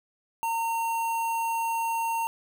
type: tone with notch filter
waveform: square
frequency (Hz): 915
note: A#5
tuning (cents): -32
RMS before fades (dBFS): -28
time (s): 0.43-2.27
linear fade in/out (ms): 0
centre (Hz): 4800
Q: 1.1
effects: none